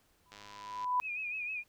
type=tone with exponential growth; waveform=sine; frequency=995 Hz; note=B5; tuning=13 cents sharp; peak=-25 dBFS; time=0.26-1 s; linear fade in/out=0 ms; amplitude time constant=160 ms
type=click train; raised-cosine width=0.2 ms; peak=-33 dBFS; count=55; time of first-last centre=0.32-0.844 s; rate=103 Hz
type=tone with vibrato; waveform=sine; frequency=2489 Hz; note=D#7; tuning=in tune; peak=-35 dBFS; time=1.01-1.64 s; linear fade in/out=50 ms; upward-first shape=sine; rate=6.4 Hz; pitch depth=67 cents each way
effects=pink hiss -70 dBFS RMS until 1.68 s